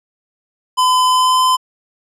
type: tone with pitch glide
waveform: square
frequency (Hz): 1014 to 1023.4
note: B5 to C6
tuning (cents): +45 to -39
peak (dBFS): -11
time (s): 0.77-1.57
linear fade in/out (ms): 20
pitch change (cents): +16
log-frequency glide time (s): 1.06-1.4
effects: low-pass 11000 Hz 12 dB/octave